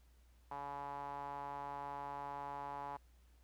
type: tone with band-pass filter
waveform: sawtooth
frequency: 141.8 Hz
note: C#3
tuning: 40 cents sharp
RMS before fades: -45 dBFS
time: 0.51-2.97 s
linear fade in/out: 5 ms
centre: 910 Hz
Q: 6.4
effects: added 60 Hz sine -63 dBFS peak until 3.43 s + pink hiss -75 dBFS RMS until 3.43 s